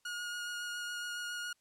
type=tone with vibrato; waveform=sawtooth; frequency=1437 Hz; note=F6; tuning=49 cents sharp; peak=-34 dBFS; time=0.05-1.53 s; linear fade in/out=5 ms; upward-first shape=sine; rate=7.2 Hz; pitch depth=11 cents each way; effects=white hiss -75 dBFS RMS until 1.6 s + low-pass 10000 Hz 12 dB/octave